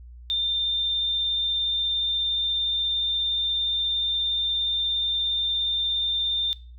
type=tone with vibrato; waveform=sine; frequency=3600 Hz; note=A7; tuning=39 cents sharp; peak=-22 dBFS; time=0.3-6.53 s; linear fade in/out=0 ms; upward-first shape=square; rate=17 Hz; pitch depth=9 cents each way; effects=noise-tail reverb RT60 0.4 s tail -19 dB re dry + added 60 Hz sine -41 dBFS peak until 6.78 s